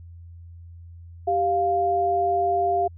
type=tone pair together; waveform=sine; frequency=392 / 698.5 Hz; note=G4 / F5; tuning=0 / 0 cents; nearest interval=minor seventh; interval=1000 cents; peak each=-25 / -20 dBFS; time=1.27-2.88 s; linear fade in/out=10 ms; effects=added 85 Hz sine -40 dBFS peak until 2.97 s